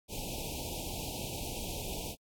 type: band-stop noise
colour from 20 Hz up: pink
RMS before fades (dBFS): -39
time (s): 0.08-2.16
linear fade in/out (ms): 50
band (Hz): 920 to 2400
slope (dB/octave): 96
effects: AAC 64 kbps